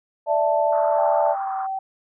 sine chord, D suspended second, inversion none, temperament just, 587.3 / 660.7 / 881 Hz, D5 / E5 / A5, 0 / +4 / +2 cents, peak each -21 / -21 / -22 dBFS, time 0.26-1.36 s, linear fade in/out 50 ms
white band-pass noise, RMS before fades -35 dBFS, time 0.72-1.67 s, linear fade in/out 10 ms, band 930 to 1300 Hz, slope 48 dB/octave
sine tone with pitch glide, 794 to 769.6 Hz, G5 to G5, +22 to -32 cents, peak -24 dBFS, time 0.98-1.79 s, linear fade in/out 5 ms, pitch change -54 cents, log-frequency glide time 1.29-1.53 s
effects none

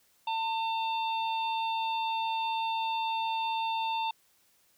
harmonic tone, 899 Hz, A5, 37 cents sharp, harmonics 1 / 3 / 4 / 5, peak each -29 / -39 / -39 / -52 dBFS, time 0.27-4.11 s, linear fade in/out 5 ms, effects white hiss -67 dBFS RMS until 4.77 s

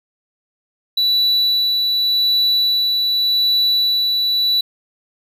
triangle tone with tremolo, 3950 Hz, B7, in tune, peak -11 dBFS, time 0.97-4.61 s, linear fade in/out 5 ms, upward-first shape sine, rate 0.86 Hz, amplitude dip 25%, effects none

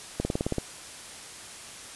slowing click train, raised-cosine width 2 ms, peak -13 dBFS, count 8, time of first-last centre 0.2-0.583 s, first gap 50 ms, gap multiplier 1.03, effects white hiss -43 dBFS RMS until 1.95 s + resampled to 24000 Hz

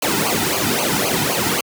pink noise with flanger, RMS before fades -19 dBFS, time 0.02-1.61 s, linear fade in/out 5 ms, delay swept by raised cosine 0.54 to 1.84 ms, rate 3.8 Hz, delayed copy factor -0.85, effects high-pass 100 Hz 12 dB/octave

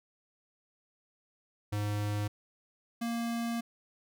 square tone pair in turn, 103.83 / 233.1 Hz, G#2 / A#3, 0 / 0 cents, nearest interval octave + major second, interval 1400 cents, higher second, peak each -31 / -32 dBFS, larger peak first, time 1.72-2.28 / 3.01-3.61 s, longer second, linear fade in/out 10 ms, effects none

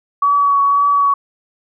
sine tone with vibrato, 1132 Hz, C#6, 36 cents sharp, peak -10 dBFS, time 0.22-1.14 s, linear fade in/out 5 ms, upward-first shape triangle, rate 1.9 Hz, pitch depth 20 cents each way, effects none

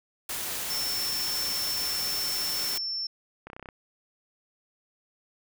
white noise, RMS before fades -33 dBFS, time 0.29-2.78 s, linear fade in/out 5 ms
sine tone, 5380 Hz, E8, 34 cents sharp, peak -29 dBFS, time 0.7-3.07 s, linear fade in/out 5 ms
clicks, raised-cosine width 0.5 ms, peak -26 dBFS, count 8, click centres 3.47 / 3.501 / 3.532 / 3.565 / 3.596 / 3.627 / 3.658 / 3.688 s
effects none

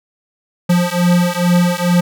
square beating tone pair, 175.1 / 177.4 Hz, F3 / F3, +5 / +27 cents, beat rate 2.3 Hz, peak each -15 dBFS, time 0.69-2.01 s, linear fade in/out 10 ms, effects none

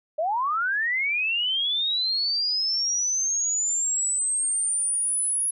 sine linear sweep, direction up, 590 to 10548 Hz, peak -22 dBFS, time 0.18-5.51 s, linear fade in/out 10 ms, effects none

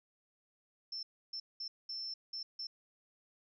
sine tone bursts at uneven times, 5340 Hz, E8, 22 cents sharp, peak -39 dBFS, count 6, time 0.92-1.03 / 1.33-1.4 / 1.6-1.68 / 1.89-2.14 / 2.33-2.43 / 2.59-2.67 s, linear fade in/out 5 ms, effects none

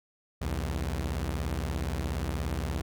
sawtooth beating tone pair, 64 / 81 Hz, C2 / E2, -38 / -30 cents, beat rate 17 Hz, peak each -28 / -29 dBFS, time 0.41-2.82 s, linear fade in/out 10 ms, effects none

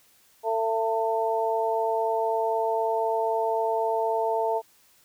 harmonic tone, 223.9 Hz, A3, 30 cents sharp, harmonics 2 / 3 / 4, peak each -27 / -27 / -27 dBFS, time 0.43-4.62 s, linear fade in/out 50 ms, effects white hiss -60 dBFS RMS until 5.04 s

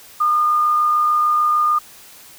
sine tone with amplitude modulation, 1216 Hz, D#6, 40 cents flat, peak -12 dBFS, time 0.2-1.79 s, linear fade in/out 10 ms, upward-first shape sine, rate 66.7 Hz, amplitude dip 25%, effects white hiss -43 dBFS RMS until 2.38 s

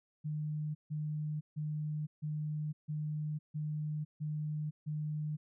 sine tone bursts, 151.8 Hz, D#3, 42 cents flat, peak -34 dBFS, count 8, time 0.24-5.37 s, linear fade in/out 20 ms, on 510 ms, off 150 ms, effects none

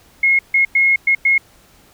sine tone bursts at uneven times, 2160 Hz, C#7, 45 cents flat, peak -10 dBFS, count 5, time 0.23-0.39 / 0.54-0.65 / 0.75-0.96 / 1.07-1.15 / 1.25-1.38 s, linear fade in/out 5 ms, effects pink hiss -50 dBFS RMS until 1.93 s

